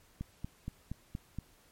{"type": "click train", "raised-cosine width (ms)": 5, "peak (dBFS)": -25, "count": 6, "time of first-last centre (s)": [0.21, 1.386], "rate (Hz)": 4.25, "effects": ["pink hiss -64 dBFS RMS until 1.71 s", "MP3 64 kbps"]}